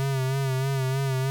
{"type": "tone with vibrato", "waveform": "square", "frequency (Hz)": 133.8, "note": "C3", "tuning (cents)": 39, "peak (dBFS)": -24, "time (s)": [0, 1.3], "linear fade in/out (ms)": 0, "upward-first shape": "sine", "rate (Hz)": 3.2, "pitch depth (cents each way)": 47, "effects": []}